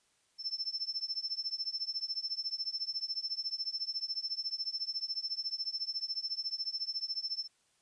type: tone with tremolo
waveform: sine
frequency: 5320 Hz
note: E8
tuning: 15 cents sharp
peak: -30 dBFS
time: 0.38-7.48 s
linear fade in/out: 50 ms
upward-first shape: triangle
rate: 14 Hz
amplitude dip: 100%
effects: white hiss -72 dBFS RMS until 7.81 s + resampled to 22050 Hz